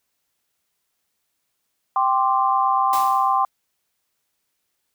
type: chord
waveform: sine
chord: G suspended fourth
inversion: none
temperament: equal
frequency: 784 / 1046.5 / 1174.7 Hz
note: G5 / C6 / D6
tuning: 0 / 0 / 0 cents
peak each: -20 / -19 / -23 dBFS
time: 1.96-3.45 s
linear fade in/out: 2 ms
type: noise with exponential decay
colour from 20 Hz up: white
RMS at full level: -29 dBFS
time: 2.93-3.49 s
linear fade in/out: 1 ms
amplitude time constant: 120 ms
effects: white hiss -74 dBFS RMS until 4.94 s